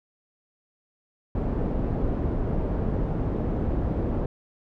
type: low-pass noise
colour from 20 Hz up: pink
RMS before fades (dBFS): -26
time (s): 1.35-4.26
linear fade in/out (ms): 2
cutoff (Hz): 490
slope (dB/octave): 12
effects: none